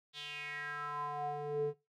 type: tone with band-pass filter sweep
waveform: square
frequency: 146.83 Hz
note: D3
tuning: in tune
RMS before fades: -39 dBFS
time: 0.13-1.74 s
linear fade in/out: 50 ms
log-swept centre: 3600 to 370 Hz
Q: 5.2
effects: noise-tail reverb RT60 0.2 s tail -17 dB re dry